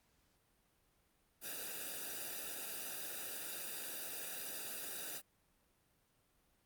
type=noise with comb filter; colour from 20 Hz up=white; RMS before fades=-44 dBFS; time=1.41-5.22 s; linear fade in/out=50 ms; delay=0.93 ms; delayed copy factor=-0.9; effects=pink hiss -75 dBFS RMS until 6.65 s + Opus 48 kbps